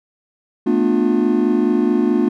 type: chord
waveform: triangle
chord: B half-diminished seventh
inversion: third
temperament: just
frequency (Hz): 222.2 / 246.9 / 296.3 / 355.6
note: A3 / B3 / D4 / F4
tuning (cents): +17 / 0 / +15 / +31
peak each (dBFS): -17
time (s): 0.66-2.29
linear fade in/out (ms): 10
effects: none